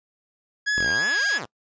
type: tone with vibrato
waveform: 45% pulse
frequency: 1661.2 Hz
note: G#6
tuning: in tune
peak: -20 dBFS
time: 0.66-1.39 s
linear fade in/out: 20 ms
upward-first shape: sine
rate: 3 Hz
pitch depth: 37 cents each way
type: exponential two-way sweep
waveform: 5% pulse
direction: up then down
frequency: 31.02 to 818 to 93.9 Hz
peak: -20 dBFS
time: 0.75-1.46 s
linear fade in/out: 20 ms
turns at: 1.28 s
effects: noise-tail reverb RT60 0.1 s tail -24 dB re dry + resampled to 16000 Hz